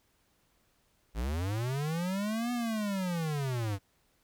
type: linear two-way sweep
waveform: square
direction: up then down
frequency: 50 to 246 to 94.9 Hz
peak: -31 dBFS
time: 1.14-3.79 s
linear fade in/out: 50 ms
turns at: 2.52 s
effects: pink hiss -71 dBFS RMS until 4.23 s